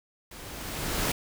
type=noise with level ramp; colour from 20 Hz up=pink; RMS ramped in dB=-45 to -26 dBFS; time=0.31-1.12 s; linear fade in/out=5 ms; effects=none